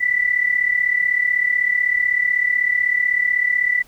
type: tone with amplitude modulation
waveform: sine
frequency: 1975.5 Hz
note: B6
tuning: in tune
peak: -12 dBFS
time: 0-3.83 s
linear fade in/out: 20 ms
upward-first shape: sine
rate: 36 Hz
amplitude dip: 75%
effects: pink hiss -51 dBFS RMS until 3.87 s